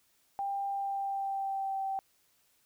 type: tone with pitch glide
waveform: sine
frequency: 794 to 775.9 Hz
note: G5 to G5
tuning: +22 to -18 cents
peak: -31 dBFS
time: 0.39-1.99 s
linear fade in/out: 0 ms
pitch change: -40 cents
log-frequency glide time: 0.68-1.82 s
effects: white hiss -70 dBFS RMS until 2.65 s